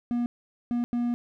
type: tone bursts at uneven times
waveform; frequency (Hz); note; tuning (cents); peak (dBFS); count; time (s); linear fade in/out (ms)
triangle; 240; B3; -49; -22; 3; 0.11-0.26 / 0.71-0.84 / 0.93-1.14; 0
effects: none